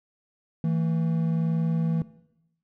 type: tone pair together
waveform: triangle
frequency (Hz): 163.47 / 225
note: E3 / A3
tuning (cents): -14 / +39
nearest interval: tritone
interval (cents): 553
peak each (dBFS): -21 / -28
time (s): 0.64-2.02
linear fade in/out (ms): 2
effects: noise-tail reverb RT60 0.9 s tail -18 dB re dry